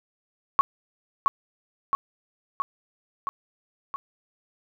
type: tone with echo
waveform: sine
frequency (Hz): 1108.7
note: C#6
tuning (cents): 0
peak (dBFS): -13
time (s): 0.59-0.61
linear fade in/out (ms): 0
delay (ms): 670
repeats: 5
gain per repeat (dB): -3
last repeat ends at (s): 3.96
effects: none